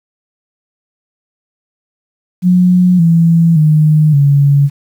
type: tone with pitch steps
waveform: sine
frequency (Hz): 180.5 / 166.48 / 153.55 / 141.62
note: F#3 / E3 / D#3 / C#3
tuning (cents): -43 / +17 / -23 / +37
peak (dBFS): -5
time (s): 2.42-4.7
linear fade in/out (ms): 50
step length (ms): 570
effects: 7-bit